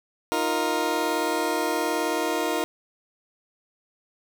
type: chord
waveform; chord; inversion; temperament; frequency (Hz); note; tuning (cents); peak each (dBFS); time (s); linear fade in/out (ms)
20% pulse; Eb suspended second; none; just; 311.1 / 350 / 466.7; Eb4 / F4 / Bb4; 0 / +4 / +2; -23; 0.32-2.64; 0
effects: none